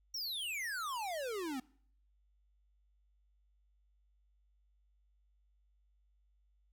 square exponential sweep, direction down, 5750 to 246.9 Hz, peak -38 dBFS, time 0.14-1.6 s, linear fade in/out 5 ms, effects noise-tail reverb RT60 0.6 s tail -23 dB re dry + added 50 Hz sine -69 dBFS peak until 6.72 s

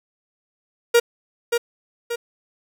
45% pulse tone with echo, 472 Hz, A#4, 22 cents sharp, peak -11 dBFS, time 0.94-1 s, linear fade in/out 10 ms, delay 580 ms, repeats 2, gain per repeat -6 dB, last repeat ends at 2.16 s, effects none

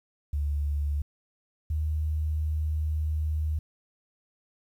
sine tone pair in turn, 72.6 / 77.11 Hz, D2 / D#2, -19 / -15 cents, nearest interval minor second, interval 104 cents, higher second, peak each -25 dBFS, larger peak neither, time 0.33-1.02 / 1.7-3.59 s, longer second, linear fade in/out 5 ms, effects 10-bit

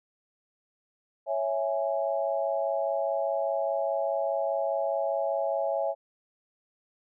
sine chord, C# minor, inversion none, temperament equal, 554.4 / 659.3 / 830.6 Hz, C#5 / E5 / G#5, 0 / 0 / 0 cents, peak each -29 / -29 / -33 dBFS, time 1.26-5.95 s, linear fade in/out 50 ms, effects none

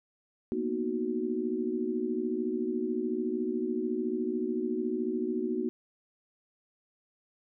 sine chord, B major seventh, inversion third, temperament equal, 233.1 / 246.9 / 311.1 / 370 Hz, A#3 / B3 / D#4 / F#4, 0 / 0 / 0 / 0 cents, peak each -35 / -35 / -35 / -32 dBFS, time 0.52-5.69 s, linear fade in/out 0 ms, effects none

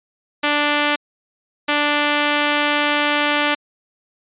5% pulse tone bursts at uneven times, 293.7 Hz, D4, in tune, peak -4 dBFS, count 2, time 0.43-0.96 / 1.68-3.55 s, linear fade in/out 10 ms, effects resampled to 8000 Hz

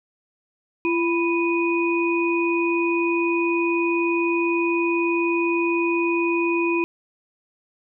sine tone cluster, 339.9 / 988 / 2481 Hz, F4 / B5 / D#7, -47 / 0 / -6 cents, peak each -20 / -28 / -25 dBFS, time 0.85-6.84 s, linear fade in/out 0 ms, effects none

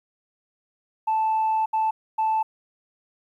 sine tone bursts at uneven times, 878 Hz, A5, 4 cents flat, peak -18 dBFS, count 3, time 1.07-1.66 / 1.73-1.91 / 2.18-2.43 s, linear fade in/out 10 ms, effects tanh soft clip ceiling -17 dBFS + 10-bit

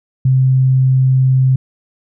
sine tone, 130.81 Hz, C3, in tune, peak -8 dBFS, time 0.25-1.56 s, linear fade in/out 5 ms, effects none

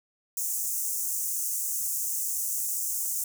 pink high-pass noise, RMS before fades -30 dBFS, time 0.37-3.24 s, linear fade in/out 2 ms, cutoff 6400 Hz, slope 48 dB/octave, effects none

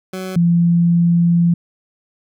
20% pulse / sine tone pair in turn, 187 / 171.1 Hz, F#3 / F3, +19 / -35 cents, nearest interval major second, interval 154 cents, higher first, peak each -19 / -10 dBFS, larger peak second, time 0.13-0.36 / 0.36-1.54 s, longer second, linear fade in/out 5 ms, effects none

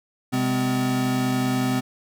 square tone cluster, 129 / 203.8 / 254.5 Hz, C3 / G#3 / C4, -24 / -32 / -48 cents, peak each -27 / -31 / -23 dBFS, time 0.32-1.81 s, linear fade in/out 20 ms, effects none

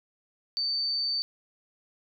sine tone, 4569 Hz, D8, 48 cents flat, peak -26 dBFS, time 0.57-1.22 s, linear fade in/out 0 ms, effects none

